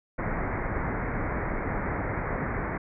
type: low-pass noise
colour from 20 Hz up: pink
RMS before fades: -30 dBFS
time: 0.18-2.78 s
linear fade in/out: 10 ms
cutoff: 2200 Hz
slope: 96 dB/octave
effects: none